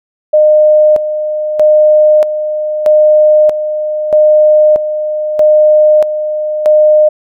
sine tone with tremolo, 610 Hz, D#5, 34 cents flat, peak -3 dBFS, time 0.33-7.09 s, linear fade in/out 10 ms, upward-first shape square, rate 0.79 Hz, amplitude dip 65%, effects none

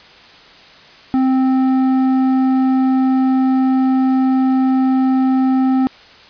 triangle tone with tanh clipping, 261.6 Hz, C4, in tune, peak -13 dBFS, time 1.14-5.87 s, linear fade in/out 0 ms, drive 14 dB, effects white hiss -42 dBFS RMS until 6.29 s + resampled to 11025 Hz

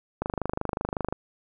click train, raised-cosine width 1 ms, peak -13 dBFS, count 24, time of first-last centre 0.22-1.126 s, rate 25.4 Hz, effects none

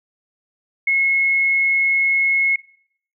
sine tone, 2175 Hz, C#7, 33 cents flat, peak -14 dBFS, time 0.87-2.56 s, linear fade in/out 5 ms, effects noise-tail reverb RT60 0.6 s tail -19 dB re dry

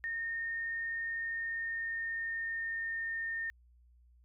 sine tone with pitch glide, 1834 to 1823.4 Hz, A#6 to A#6, -29 to -39 cents, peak -34 dBFS, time 0.04-3.5 s, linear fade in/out 0 ms, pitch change -10 cents, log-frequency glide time 1.11-3.08 s, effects added 60 Hz sine -60 dBFS peak until 4.24 s

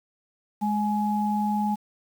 sine tone pair together, 208.8 / 840 Hz, G#3 / G#5, +10 / +19 cents, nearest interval 2 octaves, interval 2409 cents, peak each -24 / -26 dBFS, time 0.61-1.76 s, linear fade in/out 20 ms, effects 8-bit

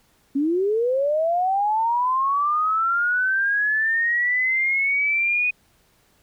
sine linear sweep, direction up, 267.5 to 2489 Hz, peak -18 dBFS, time 0.35-5.51 s, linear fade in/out 10 ms, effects pink hiss -61 dBFS RMS until 6.22 s

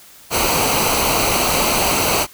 pink noise with comb filter, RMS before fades -17 dBFS, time 0.3-2.27 s, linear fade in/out 50 ms, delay 0.57 ms, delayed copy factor -0.65, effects white hiss -44 dBFS RMS until 2.33 s

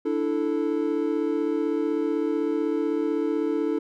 triangle chord, D suspended second, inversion none, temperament equal, 293.7 / 329.6 / 440 Hz, D4 / E4 / A4, 0 / 0 / 0 cents, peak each -25 dBFS, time 0.05-3.79 s, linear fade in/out 10 ms, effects none

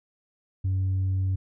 sine tone with tanh clipping, 94.7 Hz, F#2, 41 cents sharp, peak -23 dBFS, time 0.64-1.36 s, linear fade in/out 10 ms, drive 1 dB, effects none

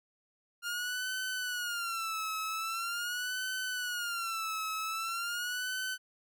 sawtooth tone with vibrato, 1400 Hz, F6, 4 cents sharp, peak -30 dBFS, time 0.62-5.98 s, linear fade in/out 50 ms, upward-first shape sine, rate 0.43 Hz, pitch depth 140 cents each way, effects none

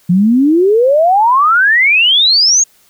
sine exponential sweep, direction up, 170 to 6730 Hz, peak -6 dBFS, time 0.09-2.64 s, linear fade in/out 10 ms, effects white hiss -50 dBFS RMS until 2.89 s

